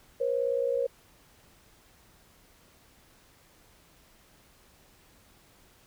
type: tone pair together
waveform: sine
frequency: 482.2 / 541.3 Hz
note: B4 / C#5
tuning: -41 / -41 cents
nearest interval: major second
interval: 200 cents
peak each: -28 dBFS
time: 0.2-0.87 s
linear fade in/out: 10 ms
effects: pink hiss -60 dBFS RMS until 5.86 s